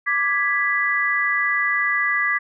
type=chord; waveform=sine; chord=G# diminished; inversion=second; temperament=equal; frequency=1174.7 / 1661.2 / 1975.5 Hz; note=D6 / G#6 / B6; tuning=0 / 0 / 0 cents; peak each=-25 / -23 / -20 dBFS; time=0.06-2.39 s; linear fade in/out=20 ms; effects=none